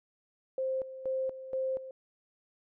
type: tone with tremolo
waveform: sine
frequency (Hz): 525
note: C5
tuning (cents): +6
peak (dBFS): -29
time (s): 0.58-1.91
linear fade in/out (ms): 2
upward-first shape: square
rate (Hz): 2.1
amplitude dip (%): 75
effects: none